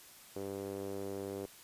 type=tone with band-pass filter; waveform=sawtooth; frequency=98.6 Hz; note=G2; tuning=11 cents sharp; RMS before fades=-41 dBFS; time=0.36-1.46 s; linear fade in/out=0 ms; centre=430 Hz; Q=2.8; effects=white hiss -56 dBFS RMS until 1.63 s + resampled to 32000 Hz